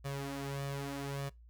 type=tone with flanger; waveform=sawtooth; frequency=139.3 Hz; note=C#3; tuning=9 cents sharp; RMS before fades=-39 dBFS; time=0.04-1.3 s; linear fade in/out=20 ms; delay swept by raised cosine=1.7 to 5.5 ms; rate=0.83 Hz; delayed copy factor=+0.65; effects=noise-tail reverb RT60 0.2 s tail -23 dB re dry + added 58 Hz sine -54 dBFS peak until 1.49 s